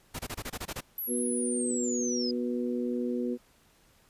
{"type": "noise bursts", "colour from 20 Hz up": "pink", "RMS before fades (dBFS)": -36, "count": 9, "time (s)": [0.14, 0.809], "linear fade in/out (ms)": 10, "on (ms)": 53, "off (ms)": 24}
{"type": "linear sweep", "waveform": "sine", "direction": "down", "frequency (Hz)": [11840, 4923], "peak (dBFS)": -32, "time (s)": [0.98, 2.31], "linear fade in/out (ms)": 2}
{"type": "harmonic tone", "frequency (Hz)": 122.1, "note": "B2", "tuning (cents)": -19, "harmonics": [2, 3, 4], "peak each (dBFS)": [-30, -34, -36], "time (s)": [1.07, 3.38], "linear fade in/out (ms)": 50}
{"effects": ["pink hiss -63 dBFS RMS until 4.09 s", "resampled to 32000 Hz"]}